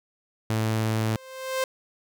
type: tone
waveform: sawtooth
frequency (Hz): 110.3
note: A2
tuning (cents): +5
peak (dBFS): -19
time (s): 0.5-1.16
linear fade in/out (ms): 0
type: tone with exponential growth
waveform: sawtooth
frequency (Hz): 523.3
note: C5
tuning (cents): 0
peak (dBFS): -18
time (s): 0.9-1.64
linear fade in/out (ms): 2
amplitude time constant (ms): 160
effects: none